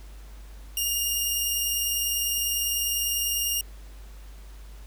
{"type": "tone pair together", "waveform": "10% pulse", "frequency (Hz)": [2810, 2830], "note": ["F7", "F7"], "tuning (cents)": [10, 22], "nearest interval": "unison", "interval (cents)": 12, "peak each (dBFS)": [-26, -16], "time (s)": [0.77, 3.61], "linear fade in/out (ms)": 2, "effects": ["added 50 Hz sine -41 dBFS peak until 4.86 s", "pink hiss -54 dBFS RMS until 4.86 s"]}